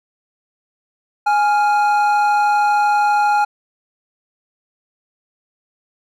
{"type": "tone pair together", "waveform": "triangle", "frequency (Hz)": [831.6, 1396.9], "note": ["G#5", "F6"], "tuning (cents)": [2, 0], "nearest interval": "major sixth", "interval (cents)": 898, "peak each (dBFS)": [-11, -19], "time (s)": [1.26, 3.45], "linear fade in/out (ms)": 10, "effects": []}